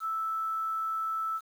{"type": "tone with quantisation", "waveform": "sine", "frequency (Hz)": 1316, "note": "E6", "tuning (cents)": -3, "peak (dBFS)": -29, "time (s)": [0, 1.41], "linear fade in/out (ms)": 50, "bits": 9, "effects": []}